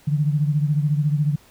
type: beating tone pair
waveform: sine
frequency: 146.3 / 160.3 Hz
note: D3 / E3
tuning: -6 / -48 cents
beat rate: 14 Hz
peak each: -18 / -24 dBFS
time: 0.07-1.36 s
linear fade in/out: 10 ms
effects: pink hiss -53 dBFS RMS until 1.5 s